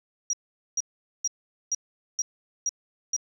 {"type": "tone bursts", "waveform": "sine", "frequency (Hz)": 5730, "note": "F8", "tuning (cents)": 44, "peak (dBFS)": -22, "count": 7, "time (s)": [0.3, 3.164], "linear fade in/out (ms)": 2, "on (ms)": 32, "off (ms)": 440, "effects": ["tanh soft clip ceiling -18 dBFS"]}